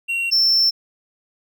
triangle tone pair in turn, 2745 / 5371 Hz, F7 / E8, -31 / +32 cents, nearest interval octave, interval 1163 cents, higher second, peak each -18 / -12 dBFS, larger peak second, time 0.08-0.31 / 0.31-0.71 s, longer second, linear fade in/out 20 ms, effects none

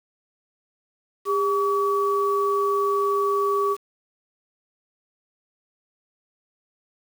sine tone pair together, 402.7 / 1139 Hz, G4 / C#6, +47 / +47 cents, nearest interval octave + tritone, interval 1800 cents, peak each -22 / -22 dBFS, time 1.25-3.77 s, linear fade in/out 50 ms, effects 7-bit

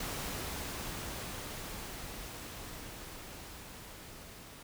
pink noise with level ramp, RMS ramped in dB -38 to -51 dBFS, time 0-4.63 s, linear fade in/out 5 ms, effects none

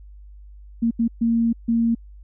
sine tone bursts at uneven times, 230.8 Hz, A#3, 17 cents flat, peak -16 dBFS, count 4, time 0.82-0.91 / 0.99-1.08 / 1.21-1.53 / 1.68-1.95 s, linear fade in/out 10 ms, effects added 50 Hz sine -40 dBFS peak until 2.23 s

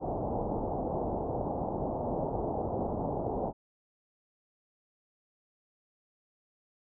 white low-pass noise, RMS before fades -33 dBFS, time 0-3.53 s, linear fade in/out 50 ms, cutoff 840 Hz, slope 48 dB/octave, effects none

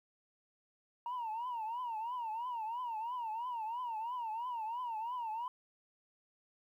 sine tone with vibrato, 932.3 Hz, A#5, in tune, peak -35 dBFS, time 1.06-5.48 s, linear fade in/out 2 ms, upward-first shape triangle, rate 3 Hz, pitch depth 160 cents each way, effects tanh soft clip ceiling -34 dBFS + 12-bit

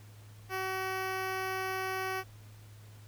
10% pulse tone with notch filter, 378.2 Hz, F#4, 38 cents sharp, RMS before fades -35 dBFS, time 0.49-2.24 s, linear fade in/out 50 ms, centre 7700 Hz, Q 0.9, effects added 105 Hz sine -50 dBFS peak until 3.07 s + pink hiss -60 dBFS RMS until 3.07 s

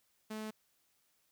sawtooth tone, 216.5 Hz, A3, 28 cents flat, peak -36 dBFS, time 0.3-0.51 s, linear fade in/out 10 ms, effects white hiss -75 dBFS RMS until 1.31 s

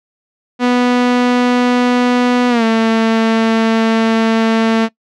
sawtooth tone with pitch glide, 246.4 to 224.6 Hz, B3 to A3, -4 to +36 cents, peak -6 dBFS, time 0.59-4.89 s, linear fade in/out 50 ms, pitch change -160 cents, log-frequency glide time 2.49-2.64 s, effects noise-tail reverb RT60 0.1 s tail -21 dB re dry + low-pass 4000 Hz 12 dB/octave

